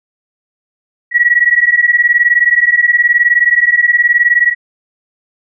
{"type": "beating tone pair", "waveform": "sine", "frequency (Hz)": [1914, 1933], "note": ["A#6", "B6"], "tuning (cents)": [45, -38], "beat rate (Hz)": 19, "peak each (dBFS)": -10, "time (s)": [1.11, 4.55], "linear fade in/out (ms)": 50, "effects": []}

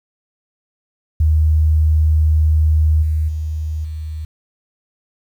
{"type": "tone with level steps", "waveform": "sine", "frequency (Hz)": 77.78, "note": "D#2", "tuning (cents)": 0, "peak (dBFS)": [-10, -14, -19, -23], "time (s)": [1.2, 4.25], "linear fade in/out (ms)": 5, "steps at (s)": [3.02, 3.28, 3.84], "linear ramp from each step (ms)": 10, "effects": ["8-bit"]}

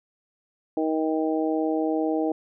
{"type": "harmonic tone", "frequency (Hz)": 157.9, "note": "D#3", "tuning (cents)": 26, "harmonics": [2, 3, 4, 5], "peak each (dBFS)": [-24, -28, -30, -32], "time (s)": [0.77, 2.32], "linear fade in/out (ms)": 2, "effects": []}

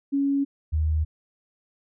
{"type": "tone pair in turn", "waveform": "sine", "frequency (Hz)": [278.7, 77.89], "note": ["C#4", "D#2"], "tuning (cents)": [9, 2], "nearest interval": "octave + minor seventh", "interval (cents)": 2207, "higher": "first", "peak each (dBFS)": -20, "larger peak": "neither", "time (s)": [[0.12, 0.45], [0.72, 1.05]], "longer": "neither", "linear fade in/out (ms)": 20, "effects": []}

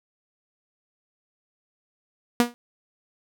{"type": "tone with exponential decay", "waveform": "sawtooth", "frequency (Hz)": 240, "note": "B3", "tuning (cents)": -49, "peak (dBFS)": -9, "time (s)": [2.4, 2.54], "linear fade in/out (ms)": 0, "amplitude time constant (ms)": 30, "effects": []}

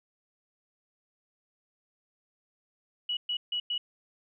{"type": "tone bursts at uneven times", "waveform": "sine", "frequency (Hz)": 2929, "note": "F#7", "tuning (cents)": -18, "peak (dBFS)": -28, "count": 4, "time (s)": [[3.09, 3.17], [3.29, 3.37], [3.52, 3.6], [3.7, 3.78]], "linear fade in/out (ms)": 5, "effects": []}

